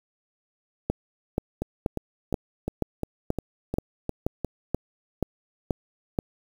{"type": "two click trains", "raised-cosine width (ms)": 2, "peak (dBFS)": [-14, -10], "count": [9, 12], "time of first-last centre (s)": [[1.62, 4.447], [0.9, 6.188]], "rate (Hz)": [2.83, 2.08], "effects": ["7-bit"]}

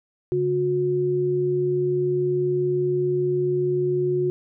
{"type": "tone pair together", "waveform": "sine", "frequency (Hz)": [142.2, 362.7], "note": ["C#3", "F#4"], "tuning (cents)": [45, -34], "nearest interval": "octave + major third", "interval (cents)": 1621, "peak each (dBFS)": [-27, -20], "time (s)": [0.32, 4.3], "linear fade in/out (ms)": 0, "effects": []}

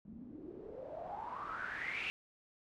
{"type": "noise with low-pass filter sweep", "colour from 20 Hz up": "white", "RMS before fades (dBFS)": -44, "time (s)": [0.05, 2.1], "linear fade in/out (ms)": 0, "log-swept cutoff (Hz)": [200, 2700], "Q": 9.6, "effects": []}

